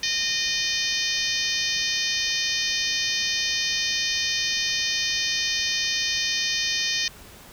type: harmonic tone with a mistuned harmonic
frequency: 614 Hz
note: D#5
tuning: 23 cents flat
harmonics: 3 / 4 / 5 / 6 / 7 / 8 / 9 / 10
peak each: -31 / -31 / -31 / -31 / -31 / -31 / -31 / -31 dBFS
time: 0.03-7.08 s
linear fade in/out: 2 ms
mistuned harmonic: 6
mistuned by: -22 cents
effects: pink hiss -46 dBFS RMS until 7.52 s